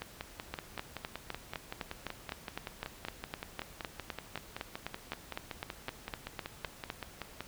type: two click trains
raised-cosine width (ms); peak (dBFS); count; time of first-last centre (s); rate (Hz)
0.3; -22 / -20; 40 / 26; 0.02-7.406 / 0.54-6.901; 5.28 / 3.93
effects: pink hiss -53 dBFS RMS until 7.47 s